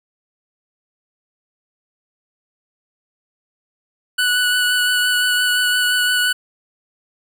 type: tone with vibrato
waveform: 25% pulse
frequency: 1480 Hz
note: F#6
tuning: in tune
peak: -11 dBFS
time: 4.18-6.33 s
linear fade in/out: 10 ms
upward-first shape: sine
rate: 5.8 Hz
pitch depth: 14 cents each way
effects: none